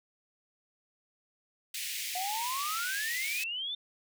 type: high-pass noise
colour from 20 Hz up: pink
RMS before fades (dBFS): -37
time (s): 1.74-3.44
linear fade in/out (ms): 5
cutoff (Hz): 2000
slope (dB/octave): 48
type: exponential sweep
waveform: sine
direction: up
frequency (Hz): 713 to 3608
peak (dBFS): -33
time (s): 2.15-3.75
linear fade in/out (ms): 5
effects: none